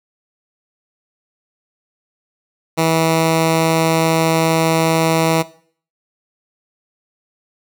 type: tone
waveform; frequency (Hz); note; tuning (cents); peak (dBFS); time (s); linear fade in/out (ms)
10% pulse; 162.4; E3; -26; -5; 2.77-5.43; 20
effects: noise-tail reverb RT60 0.5 s tail -18 dB re dry